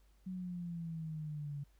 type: exponential sweep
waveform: sine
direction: down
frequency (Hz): 187.3 to 141.3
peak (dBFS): -39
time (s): 0.26-1.64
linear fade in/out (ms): 10
effects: added 50 Hz sine -64 dBFS peak until 1.79 s + pink hiss -75 dBFS RMS until 1.79 s